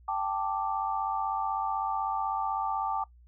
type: chord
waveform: sine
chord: G suspended second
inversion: none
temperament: equal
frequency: 784 / 880 / 1174.7 Hz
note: G5 / A5 / D6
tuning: 0 / 0 / 0 cents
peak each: -32 / -32 / -33 dBFS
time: 0.08-3.04 s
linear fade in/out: 5 ms
effects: noise-tail reverb RT60 0.1 s tail -19 dB re dry + added 60 Hz sine -53 dBFS peak until 3.27 s